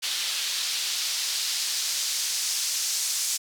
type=noise with band-pass filter sweep; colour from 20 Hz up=white; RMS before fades=-28 dBFS; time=0.02-3.38 s; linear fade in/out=20 ms; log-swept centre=3700 to 6200 Hz; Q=1.4; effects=none